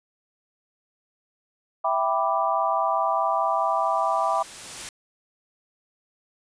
sine chord, E minor seventh, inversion none, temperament equal, 659.3 / 784 / 987.8 / 1174.7 Hz, E5 / G5 / B5 / D6, 0 / 0 / 0 / 0 cents, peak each -26 dBFS, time 1.84-4.43 s, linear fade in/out 10 ms
white noise with exponential growth, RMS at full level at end -34 dBFS, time 2.59-4.89 s, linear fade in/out 2 ms, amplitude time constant 500 ms
effects resampled to 22050 Hz

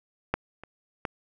clicks, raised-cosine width 0.5 ms, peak -9 / -27 / -14 dBFS, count 3, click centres 0.34 / 0.636 / 1.052 s, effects none

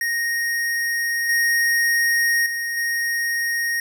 square tone with level steps, 1864.7 Hz, A#6, in tune, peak -21 / -17 / -24 / -21 dBFS, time 0.01-3.8 s, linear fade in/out 2 ms, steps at 1.29 / 2.46 / 2.77 s, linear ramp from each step 2 ms, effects none

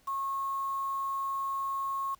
sine tone with quantisation, 1090 Hz, C#6, 29 cents flat, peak -30 dBFS, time 0.07-2.15 s, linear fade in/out 10 ms, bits 8, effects pink hiss -65 dBFS RMS until 2.19 s

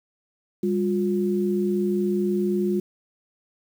sine tone pair together, 200 / 356.4 Hz, G3 / F4, +35 / +35 cents, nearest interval minor seventh, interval 1000 cents, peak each -23 dBFS, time 0.63-2.8 s, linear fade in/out 5 ms, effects 8-bit

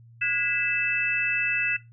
sine tone cluster, 1449 / 1644 / 1993 / 2631 Hz, F#6 / G#6 / B6 / E7, -37 / -18 / +15 / -4 cents, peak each -32 / -33 / -31 / -24 dBFS, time 0.21-1.77 s, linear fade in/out 10 ms, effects noise-tail reverb RT60 0.2 s tail -17 dB re dry + added 116 Hz sine -48 dBFS peak until 1.92 s

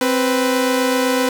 sawtooth tone pair together, 262 / 496.1 Hz, C4 / B4, +2 / +8 cents, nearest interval major seventh, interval 1106 cents, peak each -14 dBFS, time 0.01-1.29 s, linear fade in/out 2 ms, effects 7-bit

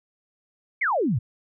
sine exponential sweep, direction down, 2332 to 99.6 Hz, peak -20 dBFS, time 0.81-1.19 s, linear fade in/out 10 ms, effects none

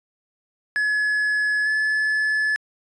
triangle tone pair in turn, 1700 / 1723.7 Hz, G#6 / A6, +40 / -36 cents, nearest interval unison, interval 24 cents, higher second, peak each -17 dBFS, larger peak neither, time 0.76-1.66 / 1.66-2.56 s, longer neither, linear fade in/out 0 ms, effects resampled to 22050 Hz

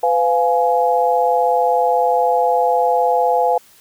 sine chord, F diminished, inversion second, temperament just, 502.9 / 698.5 / 838.1 Hz, Cb5 / F5 / Ab5, +31 / 0 / +16 cents, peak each -17 dBFS, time 0.03-3.58 s, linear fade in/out 5 ms, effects white hiss -49 dBFS RMS until 3.8 s

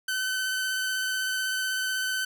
sawtooth tone with vibrato, 1523 Hz, F#6, 50 cents sharp, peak -23 dBFS, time 0.08-2.25 s, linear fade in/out 5 ms, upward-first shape sine, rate 16 Hz, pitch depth 14 cents each way, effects none

